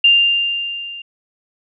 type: tone with level ramp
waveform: sine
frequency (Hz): 2794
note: F7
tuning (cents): 0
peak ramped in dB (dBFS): -6 to -29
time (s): 0.04-1.02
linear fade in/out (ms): 5
effects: none